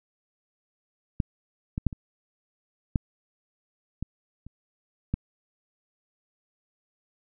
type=clicks; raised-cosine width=5 ms; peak=-11 / -16 / -9 / -24 / -10 / -18 / -30 / -13 dBFS; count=8; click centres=1.202 / 1.779 / 1.867 / 1.928 / 2.958 / 4.026 / 4.466 / 5.14 s; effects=none